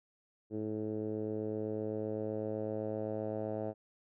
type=tone with low-pass filter sweep; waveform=10% pulse; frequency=107.8 Hz; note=A2; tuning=35 cents flat; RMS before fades=-37 dBFS; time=0.5-3.74 s; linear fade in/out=50 ms; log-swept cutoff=380 to 660 Hz; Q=2.6; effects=none